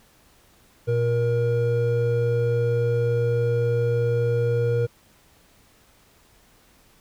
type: tone pair together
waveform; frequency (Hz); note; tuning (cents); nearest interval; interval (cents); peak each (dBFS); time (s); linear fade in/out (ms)
triangle; 118.54 / 473.6; A#2 / A#4; +29 / +27; 2 octaves; 2398; -20; 0.87-4.87; 20
effects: pink hiss -57 dBFS RMS until 7 s